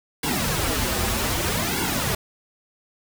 pink noise with flanger, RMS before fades -24 dBFS, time 0.23-2.15 s, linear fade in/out 5 ms, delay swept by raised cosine 1.6 to 7 ms, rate 0.64 Hz, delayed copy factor -0.9, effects none

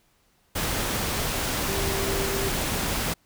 sine tone in noise, 392 Hz, G4, in tune, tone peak -30 dBFS, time 1.68-2.5 s, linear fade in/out 10 ms, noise pink, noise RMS -27 dBFS, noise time 0.55-3.14 s, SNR -6 dB, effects pink hiss -65 dBFS RMS until 3.25 s

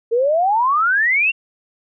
sine exponential sweep, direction up, 447.4 to 2794 Hz, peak -13 dBFS, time 0.11-1.32 s, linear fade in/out 20 ms, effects none

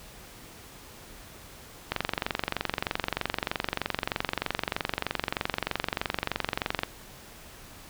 click train, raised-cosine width 0.3 ms, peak -10 dBFS, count 115, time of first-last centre 1.92-6.834 s, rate 23.2 Hz, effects pink hiss -48 dBFS RMS until 7.89 s

